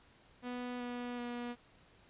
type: tone with pitch steps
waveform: sawtooth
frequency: 246.5 / 244 / 241.4 Hz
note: B3 / B3 / B3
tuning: -3 / -21 / -39 cents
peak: -35 dBFS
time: 0.42-1.56 s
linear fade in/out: 50 ms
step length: 380 ms
effects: pink hiss -64 dBFS RMS until 2.09 s + resampled to 8000 Hz